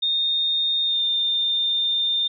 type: tone with pitch glide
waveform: sine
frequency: 3669 to 3614 Hz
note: A#7 to A7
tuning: -28 to +46 cents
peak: -19 dBFS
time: 0.02-2.28 s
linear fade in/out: 10 ms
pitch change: -26 cents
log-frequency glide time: 0.84-1.02 s
effects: none